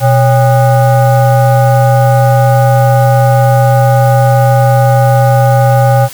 sine tone with frequency modulation, 123.47 Hz, B2, in tune, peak -4 dBFS, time 0-6.09 s, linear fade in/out 50 ms, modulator 677 Hz, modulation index 0.97, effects white hiss -29 dBFS RMS until 6.13 s

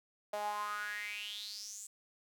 sawtooth tone with high-pass filter sweep, 207.7 Hz, G#3, in tune, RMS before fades -41 dBFS, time 0.33-1.87 s, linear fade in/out 5 ms, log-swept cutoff 660 to 7900 Hz, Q 7.6, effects none

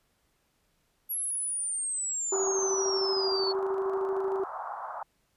sine exponential sweep, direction down, 11480 to 4374 Hz, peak -29 dBFS, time 1.09-3.53 s, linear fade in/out 20 ms
pink band-pass noise, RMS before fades -38 dBFS, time 2.32-5.03 s, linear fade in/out 2 ms, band 670 to 1300 Hz, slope 48 dB/octave
sine tone with tremolo, 386.4 Hz, G4, 25 cents flat, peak -26 dBFS, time 2.32-4.44 s, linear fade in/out 5 ms, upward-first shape square, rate 13 Hz, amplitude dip 30%
effects pink hiss -72 dBFS RMS until 5.36 s + resampled to 32000 Hz

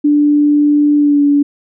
sine tone with pitch glide, 293.7 to 287.2 Hz, D4 to D4, 0 to -39 cents, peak -7 dBFS, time 0.04-1.43 s, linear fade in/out 10 ms, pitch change -39 cents, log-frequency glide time 0.96-1.22 s, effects none

